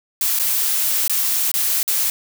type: noise with dropouts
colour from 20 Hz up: blue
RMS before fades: -19 dBFS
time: 0.21-2.1 s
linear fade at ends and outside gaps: 1 ms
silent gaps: 0.389-0.397 / 1.078-1.096 / 1.516-1.54 / 1.83-1.878 s
effects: none